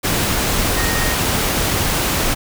sine tone in noise, 1862 Hz, A#6, 2 cents flat, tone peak -24 dBFS, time 0.76-1.15 s, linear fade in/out 20 ms, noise pink, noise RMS -18 dBFS, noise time 0.03-2.35 s, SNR -9 dB, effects none

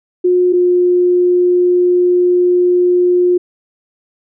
sine tone pair in turn, 360 / 357.1 Hz, F#4 / F4, -47 / +39 cents, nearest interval unison, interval 14 cents, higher first, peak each -8 dBFS, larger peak neither, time 0.24-0.53 / 0.53-3.38 s, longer second, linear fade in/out 10 ms, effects none

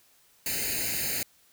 white noise with comb filter, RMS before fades -30 dBFS, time 0.46-1.23 s, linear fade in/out 2 ms, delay 0.44 ms, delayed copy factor +1, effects white hiss -62 dBFS RMS until 1.52 s

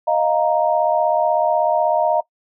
sine chord, Eb suspended second, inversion none, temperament equal, 622.3 / 698.5 / 932.3 Hz, Eb5 / F5 / Bb5, 0 / 0 / 0 cents, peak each -18 / -19 / -20 dBFS, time 0.07-2.21 s, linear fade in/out 10 ms, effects noise-tail reverb RT60 0.1 s tail -20 dB re dry

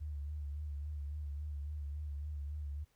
sine tone with vibrato, 73.42 Hz, D2, in tune, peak -38 dBFS, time 0-2.85 s, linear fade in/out 20 ms, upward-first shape sine, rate 3.6 Hz, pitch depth 54 cents each way, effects pink hiss -75 dBFS RMS until 2.95 s

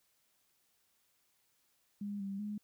sine tone with pitch steps, 203.7 / 196.7 / 208.5 Hz, G#3 / G3 / G#3, -33 / +6 / +7 cents, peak -37 dBFS, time 2.01-2.58 s, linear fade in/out 5 ms, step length 190 ms, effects white hiss -75 dBFS RMS until 2.63 s

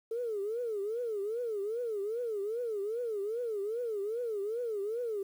sine tone with vibrato, 440 Hz, A4, in tune, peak -31 dBFS, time 0.11-5.23 s, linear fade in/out 5 ms, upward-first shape triangle, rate 2.5 Hz, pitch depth 220 cents each way, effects tanh soft clip ceiling -27 dBFS + 10-bit

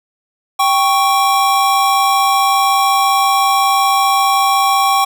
square tone pair together, 785.6 / 1111 Hz, G5 / C#6, +4 / +4 cents, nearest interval tritone, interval 600 cents, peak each -14 / -14 dBFS, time 0.59-5.05 s, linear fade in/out 10 ms, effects none

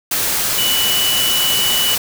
sine tone in noise, 2960 Hz, F#7, in tune, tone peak -16 dBFS, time 0.58-1.95 s, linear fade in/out 5 ms, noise white, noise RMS -18 dBFS, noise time 0.11-1.98 s, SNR -1 dB, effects none

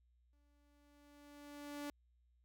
sawtooth tone with exponential growth, 290 Hz, D4, 22 cents flat, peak -38 dBFS, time 0.33-1.9 s, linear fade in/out 0 ms, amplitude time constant 340 ms, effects added 60 Hz sine -70 dBFS peak until 2.44 s

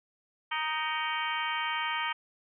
harmonic tone with a mistuned harmonic, 311.1 Hz, D#4, in tune, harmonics 3 / 4 / 5 / 6 / 7 / 8 / 9 / 10, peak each -34 / -36 / -40 / -37 / -37 / -43 / -43 / -38 dBFS, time 0.51-2.13 s, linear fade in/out 10 ms, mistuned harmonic 7, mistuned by +61 cents, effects none

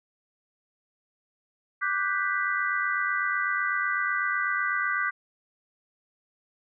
sine chord, G major seventh, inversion second, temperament equal, 1174.7 / 1480 / 1568 / 1975.5 Hz, D6 / F#6 / G6 / B6, 0 / 0 / 0 / 0 cents, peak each -30 dBFS, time 1.81-5.11 s, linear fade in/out 20 ms, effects none

